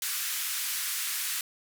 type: band-pass noise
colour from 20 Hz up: white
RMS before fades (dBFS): -32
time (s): 0.02-1.41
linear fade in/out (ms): 2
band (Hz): 1300 to 16000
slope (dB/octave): 24
effects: none